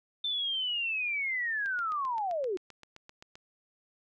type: linear sweep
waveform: sine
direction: down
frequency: 3573 to 344.3 Hz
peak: -29 dBFS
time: 0.24-2.57 s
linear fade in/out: 5 ms
type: click train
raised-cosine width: 0.2 ms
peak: -31 dBFS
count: 14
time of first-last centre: 1.66-3.355 s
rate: 7.67 Hz
effects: none